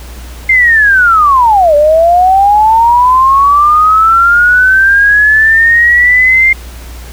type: linear two-way sweep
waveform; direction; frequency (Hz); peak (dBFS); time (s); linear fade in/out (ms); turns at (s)
sine; down then up; 2113 to 578 to 2113; -3; 0.49-6.53; 5; 1.75
effects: added 60 Hz sine -25 dBFS peak until 7.12 s + pink hiss -33 dBFS RMS until 7.12 s